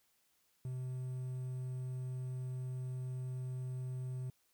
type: tone with quantisation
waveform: triangle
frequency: 127.9 Hz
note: C3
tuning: 39 cents flat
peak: -36 dBFS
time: 0.65-4.3 s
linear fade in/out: 2 ms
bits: 11
effects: white hiss -75 dBFS RMS until 4.53 s